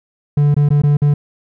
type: tone with dropouts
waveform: triangle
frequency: 145.7 Hz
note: D3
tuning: 13 cents flat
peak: -7 dBFS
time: 0.37-1.14 s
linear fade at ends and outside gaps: 5 ms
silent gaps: 0.544-0.565 / 0.689-0.704 / 0.819-0.835 / 0.97-1.018 s
effects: none